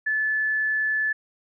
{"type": "tone", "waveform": "sine", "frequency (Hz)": 1735, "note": "A6", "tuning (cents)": -25, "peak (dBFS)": -21, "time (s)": [0.06, 1.13], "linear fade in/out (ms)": 10, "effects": []}